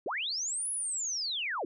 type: linear two-way sweep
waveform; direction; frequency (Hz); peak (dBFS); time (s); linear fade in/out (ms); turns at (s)
sine; up then down; 277.2 to 10548 to 277.2; -31; 0.06-1.65; 2; 0.7
effects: none